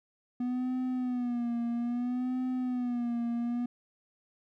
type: tone with vibrato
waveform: triangle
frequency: 245 Hz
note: B3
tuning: 14 cents flat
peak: -27 dBFS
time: 0.4-3.66 s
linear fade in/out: 5 ms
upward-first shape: sine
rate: 0.61 Hz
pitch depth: 70 cents each way
effects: none